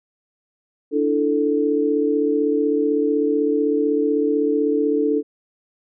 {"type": "chord", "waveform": "sine", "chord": "D suspended second", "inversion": "none", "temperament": "equal", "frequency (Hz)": [293.7, 329.6, 440], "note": ["D4", "E4", "A4"], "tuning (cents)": [0, 0, 0], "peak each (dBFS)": [-20, -25, -19], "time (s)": [0.91, 5.23], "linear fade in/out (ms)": 50, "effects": []}